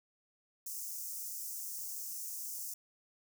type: high-pass noise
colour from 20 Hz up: white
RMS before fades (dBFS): -42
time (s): 0.66-2.74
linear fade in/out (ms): 5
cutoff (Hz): 5500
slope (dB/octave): 48
effects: none